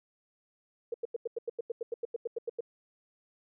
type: tone bursts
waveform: sine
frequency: 466.2 Hz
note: A#4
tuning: in tune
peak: -30 dBFS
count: 16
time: 0.92-2.607 s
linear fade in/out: 5 ms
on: 22 ms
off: 89 ms
effects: none